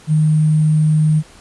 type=tone with sample-and-hold; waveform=sine; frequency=154.6 Hz; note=D#3; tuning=11 cents flat; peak=-10 dBFS; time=0.07-1.23 s; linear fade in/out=50 ms; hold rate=8820 Hz; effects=pink hiss -44 dBFS RMS until 1.4 s + resampled to 24000 Hz